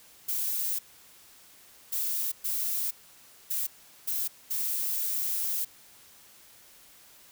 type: noise bursts at uneven times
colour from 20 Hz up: violet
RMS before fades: -30 dBFS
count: 6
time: 0.28-0.79 / 1.92-2.32 / 2.44-2.91 / 3.5-3.67 / 4.07-4.28 / 4.5-5.65 s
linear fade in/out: 10 ms
effects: white hiss -55 dBFS RMS until 7.31 s